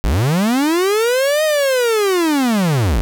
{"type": "linear two-way sweep", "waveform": "45% pulse", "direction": "up then down", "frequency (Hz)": [41.2, 629, 41.2], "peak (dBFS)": -13, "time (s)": [0.04, 3.01], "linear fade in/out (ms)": 0, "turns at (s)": 1.44, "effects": []}